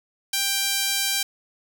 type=tone with high-pass filter; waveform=sawtooth; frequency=788 Hz; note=G5; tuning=9 cents sharp; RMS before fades=-24 dBFS; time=0.33-1.23 s; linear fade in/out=5 ms; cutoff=3300 Hz; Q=0.71; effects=none